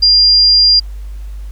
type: tone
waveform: sine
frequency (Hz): 4800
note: D8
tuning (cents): +37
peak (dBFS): -5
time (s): 0.02-0.8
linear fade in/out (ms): 10
effects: added 50 Hz sine -23 dBFS peak until 1.51 s + pink hiss -48 dBFS RMS until 1.51 s